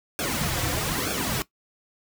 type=noise with flanger; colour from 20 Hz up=pink; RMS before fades=-27 dBFS; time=0.19-1.42 s; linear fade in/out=0 ms; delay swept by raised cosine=1 to 4.9 ms; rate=1.1 Hz; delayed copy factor=-0.95; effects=noise-tail reverb RT60 0.1 s tail -17 dB re dry